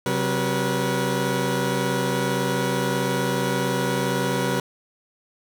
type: tone cluster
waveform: 20% pulse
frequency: 132.5 / 187.9 / 484.8 Hz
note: C3 / F#3 / B4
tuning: +22 / +27 / -32 cents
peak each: -21 dBFS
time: 0.06-4.6 s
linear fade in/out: 2 ms
effects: none